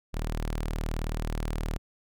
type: tone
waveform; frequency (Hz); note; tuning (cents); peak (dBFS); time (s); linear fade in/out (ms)
sawtooth; 38.89; D#1; 0; -25; 0.13-1.78; 20
effects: none